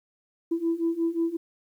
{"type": "beating tone pair", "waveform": "sine", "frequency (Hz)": [329.6, 335.2], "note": ["E4", "E4"], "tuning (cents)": [0, 29], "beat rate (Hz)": 5.6, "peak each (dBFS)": [-27, -25], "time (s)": [0.51, 1.37], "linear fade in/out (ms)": 10, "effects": ["tanh soft clip ceiling -17 dBFS", "10-bit"]}